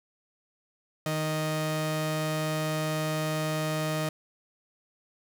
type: tone pair together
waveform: sawtooth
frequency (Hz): 155.55 / 311.1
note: D#3 / D#4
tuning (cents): 0 / 0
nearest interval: octave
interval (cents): 1200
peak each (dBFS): -25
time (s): 1.06-4.09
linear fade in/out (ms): 2
effects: 9-bit